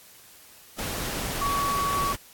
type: tone in noise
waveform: sine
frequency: 1129 Hz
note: C#6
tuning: 31 cents sharp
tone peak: -24 dBFS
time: 1.41-2.13 s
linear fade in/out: 10 ms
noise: pink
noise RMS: -31 dBFS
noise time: 0.78-2.16 s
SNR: +4 dB
effects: white hiss -51 dBFS RMS until 2.33 s + AAC 64 kbps